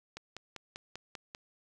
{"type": "click train", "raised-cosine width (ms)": 0.2, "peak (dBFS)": -25, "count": 7, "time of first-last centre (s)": [0.17, 1.349], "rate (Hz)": 5.09, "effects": []}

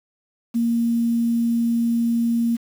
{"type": "tone with quantisation", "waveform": "sine", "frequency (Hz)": 233.1, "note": "A#3", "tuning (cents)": 0, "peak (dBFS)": -17, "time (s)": [0.54, 2.57], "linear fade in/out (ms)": 20, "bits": 7, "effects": []}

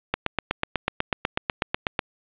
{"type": "click train", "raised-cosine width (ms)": 0.3, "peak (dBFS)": -5, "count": 16, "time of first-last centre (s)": [0.14, 1.992], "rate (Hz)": 8.1, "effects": ["resampled to 8000 Hz", "7-bit"]}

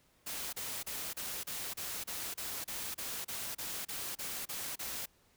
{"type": "noise bursts", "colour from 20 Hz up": "white", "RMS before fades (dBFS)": -40, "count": 16, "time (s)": [0.26, 5.06], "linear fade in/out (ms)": 10, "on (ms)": 270, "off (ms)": 32, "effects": ["pink hiss -69 dBFS RMS until 5.36 s"]}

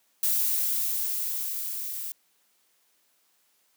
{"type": "noise with level ramp", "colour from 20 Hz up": "violet", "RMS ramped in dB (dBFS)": [-24, -35], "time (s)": [0.23, 2.12], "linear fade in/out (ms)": 2, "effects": ["white hiss -68 dBFS RMS until 3.76 s", "high-pass 200 Hz 12 dB/octave"]}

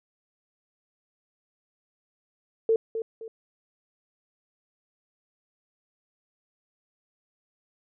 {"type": "tone with echo", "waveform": "sine", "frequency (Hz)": 448.5, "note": "A4", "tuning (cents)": 33, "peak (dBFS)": -18, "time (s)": [2.69, 2.76], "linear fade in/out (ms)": 2, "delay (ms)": 260, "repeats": 2, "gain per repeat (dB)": -9, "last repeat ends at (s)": 3.28, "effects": []}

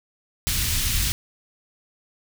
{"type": "band-stop noise", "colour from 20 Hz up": "pink", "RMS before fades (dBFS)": -23, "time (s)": [0.47, 1.12], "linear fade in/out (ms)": 0, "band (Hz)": [120, 2700], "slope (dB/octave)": 12, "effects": []}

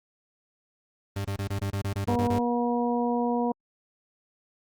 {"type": "tone bursts", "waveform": "40% pulse", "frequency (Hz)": 99, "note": "G2", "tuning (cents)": 18, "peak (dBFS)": -26, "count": 11, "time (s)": [1.16, 2.387], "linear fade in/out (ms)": 5, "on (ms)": 87, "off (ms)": 27}
{"type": "harmonic tone", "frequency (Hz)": 240, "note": "B3", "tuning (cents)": -49, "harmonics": [1, 2, 3, 4], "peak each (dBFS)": [-26, -29, -31, -32], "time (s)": [2.08, 3.52], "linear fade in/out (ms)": 5}
{"effects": ["Opus 24 kbps"]}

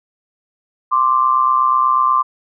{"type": "tone pair together", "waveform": "sine", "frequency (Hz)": [1046.5, 1174.7], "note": ["C6", "D6"], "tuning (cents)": [0, 0], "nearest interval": "major second", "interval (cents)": 200, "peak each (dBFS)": -14, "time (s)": [0.91, 2.23], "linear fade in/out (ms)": 20, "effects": []}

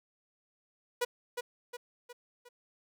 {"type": "tone with echo", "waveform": "sawtooth", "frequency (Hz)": 486.7, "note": "B4", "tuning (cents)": -25, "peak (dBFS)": -24, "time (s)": [1.01, 1.05], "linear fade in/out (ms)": 10, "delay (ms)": 360, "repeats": 4, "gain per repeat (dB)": -6, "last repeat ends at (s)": 2.49, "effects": []}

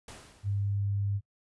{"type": "noise with exponential decay", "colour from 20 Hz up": "pink", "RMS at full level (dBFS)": -44, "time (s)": [0.08, 0.87], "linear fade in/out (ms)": 2, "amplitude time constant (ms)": 170}
{"type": "tone", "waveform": "sine", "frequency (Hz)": 100.5, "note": "G2", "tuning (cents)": 44, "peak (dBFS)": -27, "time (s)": [0.43, 1.21], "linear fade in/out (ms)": 50}
{"effects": ["noise-tail reverb RT60 0.1 s tail -22 dB re dry", "resampled to 24000 Hz"]}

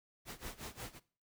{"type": "noise with tremolo", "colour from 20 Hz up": "pink", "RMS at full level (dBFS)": -44, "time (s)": [0.25, 1], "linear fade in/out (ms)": 50, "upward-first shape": "sine", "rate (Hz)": 5.6, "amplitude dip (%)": 90, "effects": ["noise-tail reverb RT60 0.4 s tail -19 dB re dry"]}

